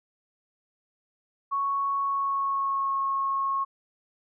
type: tone with pitch glide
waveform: sine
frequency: 1108.7 to 1091.5 Hz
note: C#6 to C#6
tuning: 0 to -27 cents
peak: -24 dBFS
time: 1.51-3.65 s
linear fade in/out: 20 ms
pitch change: -27 cents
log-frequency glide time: 2-2.99 s
effects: none